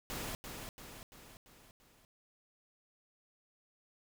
pink noise with echo, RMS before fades -41 dBFS, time 0.1-0.35 s, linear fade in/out 0 ms, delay 340 ms, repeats 5, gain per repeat -5 dB, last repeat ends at 2.05 s, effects none

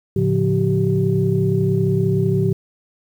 sine tone cluster, 110.8 / 141.7 / 176.9 / 386.4 Hz, A2 / C#3 / F3 / G4, +13 / +38 / +23 / -25 cents, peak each -20 dBFS, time 0.16-2.53 s, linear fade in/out 5 ms, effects tanh soft clip ceiling -4 dBFS + 8-bit

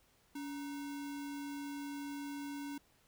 sine tone with sample-and-hold, 284.2 Hz, C#4, 43 cents sharp, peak -40 dBFS, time 0.35-2.78 s, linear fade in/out 5 ms, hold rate 1225 Hz, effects pink hiss -70 dBFS RMS until 3.07 s

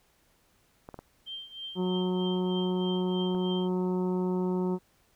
clicks, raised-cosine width 1 ms, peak -28 dBFS, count 4, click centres 0.889 / 0.943 / 0.99 / 3.349 s
sine tone with tremolo, 3154 Hz, G7, 10 cents sharp, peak -35 dBFS, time 1.26-3.69 s, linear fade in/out 20 ms, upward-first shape triangle, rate 3.2 Hz, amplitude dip 85%
harmonic tone, 182.8 Hz, F#3, 21 cents flat, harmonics 1 / 2 / 3 / 4 / 5 / 6 / 7, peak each -28 / -30 / -44 / -47 / -40 / -51 / -52 dBFS, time 1.75-4.79 s, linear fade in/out 50 ms
effects pink hiss -67 dBFS RMS until 5.15 s

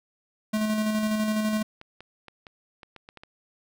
square tone with tremolo, 215.1 Hz, A3, 39 cents flat, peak -23 dBFS, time 0.53-1.63 s, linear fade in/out 10 ms, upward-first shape square, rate 12 Hz, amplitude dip 30%
clicks, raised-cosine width 0.3 ms, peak -28 dBFS, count 9, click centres 1.814 / 2.006 / 2.283 / 2.468 / 2.832 / 2.963 / 3.089 / 3.173 / 3.235 s
effects none

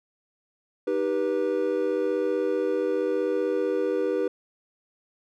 triangle chord, Eb augmented, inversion none, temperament equal with one note detuned, 311.1 / 392 / 487.4 Hz, Eb4 / G4 / B4, 0 / 0 / -23 cents, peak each -28 / -25 / -24 dBFS, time 0.87-4.28 s, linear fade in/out 5 ms, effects none

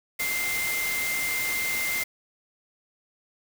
sine tone in noise, 2093 Hz, C7, in tune, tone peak -27 dBFS, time 0.19-2.04 s, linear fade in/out 10 ms, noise white, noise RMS -31 dBFS, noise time 0.19-2.04 s, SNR +1 dB, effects none

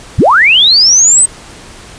sine linear sweep, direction up, 34 to 8372 Hz, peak -3 dBFS, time 0.18-1.26 s, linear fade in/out 10 ms, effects pink hiss -33 dBFS RMS until 1.98 s + resampled to 22050 Hz

